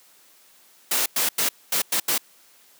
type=noise bursts at uneven times; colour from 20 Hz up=white; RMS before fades=-22 dBFS; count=6; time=0.91-1.06 / 1.16-1.29 / 1.38-1.49 / 1.72-1.82 / 1.92-2 / 2.08-2.18 s; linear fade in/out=5 ms; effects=white hiss -55 dBFS RMS until 2.79 s + high-pass 200 Hz 12 dB/octave